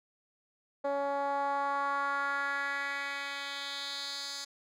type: tone with band-pass filter sweep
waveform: 10% pulse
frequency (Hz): 280.5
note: C#4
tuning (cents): +21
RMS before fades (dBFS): -34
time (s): 0.84-4.45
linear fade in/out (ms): 10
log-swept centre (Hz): 580 to 5400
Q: 2.5
effects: none